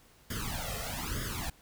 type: noise with flanger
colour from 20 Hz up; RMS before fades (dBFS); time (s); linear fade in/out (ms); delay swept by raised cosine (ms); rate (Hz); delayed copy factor
pink; -36; 0.3-1.5; 5; 0.59 to 1.59; 1.1; +1
effects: pink hiss -61 dBFS RMS until 1.61 s